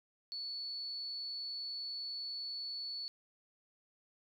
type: tone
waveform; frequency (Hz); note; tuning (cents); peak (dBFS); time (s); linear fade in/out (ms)
sine; 4435; C#8; 0; -39; 0.32-3.08; 0
effects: 12-bit